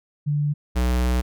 sine / square tone pair in turn, 146.83 / 61.77 Hz, D3 / B1, 0 / +1 cents, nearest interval octave + minor third, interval 1499 cents, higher first, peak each -19 dBFS, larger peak neither, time 0.26-0.54 / 0.75-1.22 s, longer second, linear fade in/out 20 ms, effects none

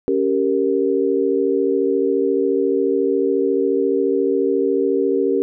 sine chord, G diminished, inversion second, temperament equal, 277.2 / 392 / 466.2 Hz, Db4 / G4 / Bb4, 0 / 0 / 0 cents, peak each -21 / -18 / -20 dBFS, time 0.08-5.42 s, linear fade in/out 0 ms, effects none

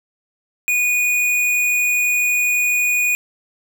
sine tone with hard clipping, 2462 Hz, D#7, 19 cents flat, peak -16 dBFS, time 0.68-3.15 s, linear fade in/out 0 ms, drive 16 dB, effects none

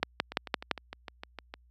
two click trains, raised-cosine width 0.3 ms, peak -9 / -23 dBFS, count 5 / 9, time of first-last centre 0.03-0.713 / 0.32-1.54 s, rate 5.86 / 6.56 Hz, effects added 60 Hz sine -38 dBFS peak until 1.7 s + high-pass 200 Hz 12 dB/octave

